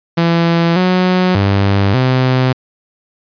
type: tone with pitch steps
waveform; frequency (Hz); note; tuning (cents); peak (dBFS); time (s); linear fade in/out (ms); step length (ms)
sawtooth; 168.3 / 183.2 / 99.2 / 128.9; E3 / F#3 / G2 / C3; +36 / -17 / +21 / -26; -6; 0.17-2.53; 10; 590
effects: resampled to 11025 Hz